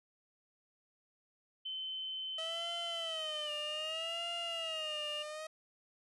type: tone with pitch glide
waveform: sine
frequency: 3066 to 2828 Hz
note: G7 to F7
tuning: -39 to +21 cents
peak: -38 dBFS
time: 1.65-5.23 s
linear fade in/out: 10 ms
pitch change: -140 cents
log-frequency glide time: 3.44-3.51 s
type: tone with vibrato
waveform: sawtooth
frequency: 640 Hz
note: D#5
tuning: 49 cents sharp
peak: -38 dBFS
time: 2.38-5.47 s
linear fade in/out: 5 ms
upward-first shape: sine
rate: 0.64 Hz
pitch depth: 120 cents each way
effects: resampled to 24000 Hz